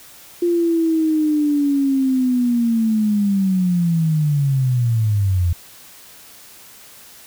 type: linear sweep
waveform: sine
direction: down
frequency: 349.2 to 83.9 Hz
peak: -14 dBFS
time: 0.42-5.53 s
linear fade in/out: 5 ms
effects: white hiss -43 dBFS RMS until 7.26 s